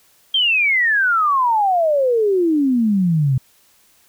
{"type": "exponential sweep", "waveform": "sine", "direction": "down", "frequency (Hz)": [3222, 126.1], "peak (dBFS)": -13, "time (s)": [0.34, 3.38], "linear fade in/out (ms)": 5, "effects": ["white hiss -55 dBFS RMS until 4.08 s"]}